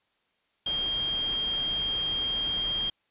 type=tone in noise; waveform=sine; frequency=3211 Hz; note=G7; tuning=41 cents sharp; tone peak=-26 dBFS; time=0.66-2.9 s; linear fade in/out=5 ms; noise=pink; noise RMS=-40 dBFS; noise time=0.66-2.9 s; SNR=+11 dB; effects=white hiss -72 dBFS RMS until 3.1 s + resampled to 8000 Hz